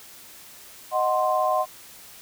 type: chord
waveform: sine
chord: C diminished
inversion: first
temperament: equal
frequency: 622.3 / 740 / 1046.5 Hz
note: Eb5 / Gb5 / C6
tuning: 0 / 0 / 0 cents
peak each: -24 dBFS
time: 0.91-1.66 s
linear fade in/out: 50 ms
effects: white hiss -46 dBFS RMS until 2.21 s

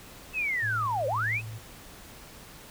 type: linear two-way sweep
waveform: sine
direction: down then up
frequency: 2663 to 496.6 to 2663 Hz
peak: -26 dBFS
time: 0.33-1.42 s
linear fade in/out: 50 ms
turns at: 1.07 s
type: tone with tremolo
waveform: sine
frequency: 110 Hz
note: A2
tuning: in tune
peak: -33 dBFS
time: 0.62-1.59 s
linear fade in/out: 20 ms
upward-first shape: square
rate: 2 Hz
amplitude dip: 30%
effects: pink hiss -48 dBFS RMS until 2.7 s

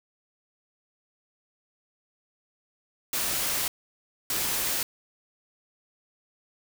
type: noise bursts at uneven times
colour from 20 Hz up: white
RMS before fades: -28 dBFS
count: 2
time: 3.13-3.68 / 4.3-4.83 s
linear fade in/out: 2 ms
effects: none

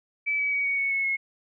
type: tone with pitch steps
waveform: sine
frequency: 2304 / 2281 / 2259 / 2237 / 2215 / 2194 / 2172 Hz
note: D7 / C#7 / C#7 / C#7 / C#7 / C#7 / C#7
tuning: -34 / +49 / +32 / +15 / -2 / -18 / -36 cents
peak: -23 dBFS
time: 0.26-1.17 s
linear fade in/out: 20 ms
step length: 130 ms
effects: none

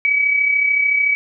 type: tone with amplitude modulation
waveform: sine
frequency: 2278 Hz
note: C#7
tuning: 47 cents sharp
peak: -11 dBFS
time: 0.05-1.15 s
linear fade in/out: 0 ms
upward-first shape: sine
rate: 33.6 Hz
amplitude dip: 50%
effects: none

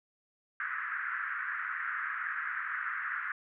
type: band-pass noise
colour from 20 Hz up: white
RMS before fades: -36 dBFS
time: 0.6-3.32 s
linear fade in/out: 2 ms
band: 1300 to 1800 Hz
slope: 48 dB/octave
effects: none

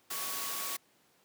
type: tone in noise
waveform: sine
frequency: 1119 Hz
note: C#6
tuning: 16 cents sharp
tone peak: -44 dBFS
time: 0.1-0.77 s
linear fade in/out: 10 ms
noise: white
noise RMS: -37 dBFS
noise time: 0.1-0.77 s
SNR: -10 dB
effects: pink hiss -67 dBFS RMS until 1.24 s + high-pass 200 Hz 12 dB/octave

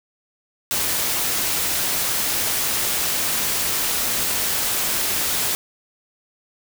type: noise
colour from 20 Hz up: white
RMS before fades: -22 dBFS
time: 0.71-5.55 s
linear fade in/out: 0 ms
effects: none

